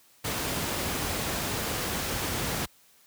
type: noise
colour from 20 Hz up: pink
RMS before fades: -30 dBFS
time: 0.24-2.66 s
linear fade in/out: 10 ms
effects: white hiss -60 dBFS RMS until 3.06 s + high-pass 60 Hz 12 dB/octave